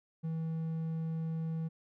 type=tone; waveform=triangle; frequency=161.8 Hz; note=E3; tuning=32 cents flat; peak=-31 dBFS; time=0.23-1.69 s; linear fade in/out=20 ms; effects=none